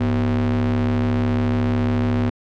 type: ring-modulated tone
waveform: square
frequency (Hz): 70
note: C#2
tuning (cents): +18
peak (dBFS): -15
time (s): 0-2.3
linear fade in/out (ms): 10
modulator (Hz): 173
effects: low-pass 3000 Hz 12 dB/octave